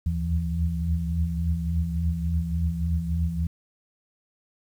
sine tone cluster, 71.9 / 78.8 / 82.3 / 168.1 Hz, D2 / D#2 / E2 / E3, -36 / +23 / -2 / +34 cents, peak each -34 / -26 / -30 / -28 dBFS, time 0.06-3.47 s, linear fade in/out 5 ms, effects 9-bit

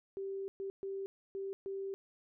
sine tone bursts at uneven times, 390 Hz, G4, 9 cents flat, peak -37 dBFS, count 5, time 0.17-0.48 / 0.6-0.7 / 0.83-1.06 / 1.35-1.53 / 1.66-1.94 s, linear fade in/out 0 ms, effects none

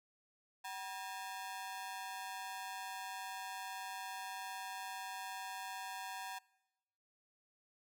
sawtooth ring-modulated tone, 861 Hz, A5, 38 cents flat, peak -36 dBFS, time 0.64-6.39 s, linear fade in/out 10 ms, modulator 98.8 Hz, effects noise-tail reverb RT60 1.0 s tail -24 dB re dry

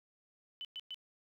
sine tone bursts, 3011 Hz, F#7, 30 cents sharp, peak -40 dBFS, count 3, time 0.61-0.944 s, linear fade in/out 0 ms, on 38 ms, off 110 ms, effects 12-bit

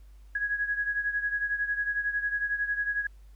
sine beating tone pair, 1661.2 / 1672.2 Hz, G#6 / G#6, 0 / +11 cents, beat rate 11 Hz, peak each -28 / -33 dBFS, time 0.35-3.07 s, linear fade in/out 5 ms, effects added 50 Hz sine -48 dBFS peak until 3.35 s + pink hiss -68 dBFS RMS until 3.35 s

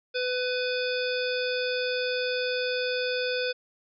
harmonic tone, 500 Hz, B4, 21 cents sharp, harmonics 1 / 3 / 5 / 7 / 9 / 10, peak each -28 / -33 / -35 / -36 / -38 / -38 dBFS, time 0.14-3.53 s, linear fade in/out 20 ms, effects none

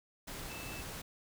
sine tone in noise, 2637 Hz, E7, in tune, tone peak -48 dBFS, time 0.49-0.82 s, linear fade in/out 10 ms, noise pink, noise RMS -44 dBFS, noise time 0.27-1.02 s, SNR -7 dB, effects none

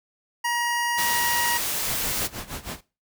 25% pulse tone, 951 Hz, A#5, 34 cents sharp, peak -19 dBFS, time 0.44-1.58 s, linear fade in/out 10 ms
white noise, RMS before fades -27 dBFS, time 0.97-2.28 s, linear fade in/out 20 ms
pink noise with tremolo, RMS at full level -32 dBFS, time 1.87-2.81 s, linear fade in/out 20 ms, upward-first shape sine, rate 6.3 Hz, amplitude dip 85%
effects noise-tail reverb RT60 0.3 s tail -20 dB re dry

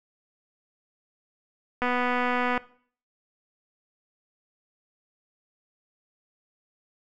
click train, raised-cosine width 0.5 ms, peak -12 dBFS, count 188, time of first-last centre 1.82-2.577 s, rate 247 Hz, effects noise-tail reverb RT60 0.5 s tail -19 dB re dry

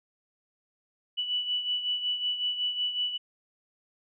sine beating tone pair, 2960 / 2965.4 Hz, F#7 / F#7, 0 / +3 cents, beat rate 5.4 Hz, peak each -28 / -35 dBFS, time 1.17-3.18 s, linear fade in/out 20 ms, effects none

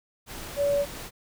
sine tone in noise, 570 Hz, C#5, 48 cents sharp, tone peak -21 dBFS, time 0.56-0.86 s, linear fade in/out 50 ms, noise pink, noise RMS -39 dBFS, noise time 0.26-1.11 s, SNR +15 dB, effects none

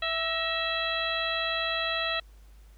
harmonic tone with a mistuned harmonic, 659.3 Hz, E5, in tune, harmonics 1 / 2 / 3 / 4 / 5 / 6, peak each -34 / -34 / -34 / -34 / -34 / -34 dBFS, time 0.02-2.2 s, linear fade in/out 5 ms, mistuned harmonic 3, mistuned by -73 cents, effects added 51 Hz sine -49 dBFS peak until 2.77 s + pink hiss -64 dBFS RMS until 2.77 s

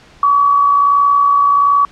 sine tone with amplitude modulation, 1136 Hz, C#6, 42 cents sharp, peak -6 dBFS, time 0.23-1.85 s, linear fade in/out 2 ms, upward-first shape sine, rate 61.3 Hz, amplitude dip 40%, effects pink hiss -44 dBFS RMS until 1.91 s + low-pass 5000 Hz 12 dB/octave

